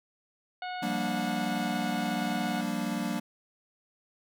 harmonic tone, 730 Hz, F#5, 24 cents flat, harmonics 1 / 2 / 3 / 4 / 5 / 6, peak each -35 / -41 / -45 / -47 / -49 / -51 dBFS, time 0.62-2.61 s, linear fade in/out 2 ms
square chord, G minor seventh, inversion third, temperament equal, 174.61 / 196 / 233.1 / 293.7 Hz, F3 / G3 / Bb3 / D4, 0 / 0 / 0 / 0 cents, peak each -39 / -35 / -34 / -37 dBFS, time 0.82-3.2 s, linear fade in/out 10 ms
effects none

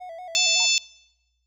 triangle tone with vibrato, 695 Hz, F5, 9 cents flat, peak -33 dBFS, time 0-0.67 s, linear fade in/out 20 ms, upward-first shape square, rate 5.4 Hz, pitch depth 84 cents each way
harmonic tone, 880 Hz, A5, in tune, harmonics 3 / 4 / 5 / 6 / 7 / 8, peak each -24 / -23 / -26 / -26 / -28 / -26 dBFS, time 0.35-0.78 s, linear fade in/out 0 ms
sine tone with exponential decay, 919 Hz, A#5, 25 cents flat, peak -32 dBFS, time 0.6-0.78 s, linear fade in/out 0 ms, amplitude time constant 37 ms
effects noise-tail reverb RT60 1.0 s tail -24 dB re dry + added 60 Hz sine -70 dBFS peak until 1.46 s

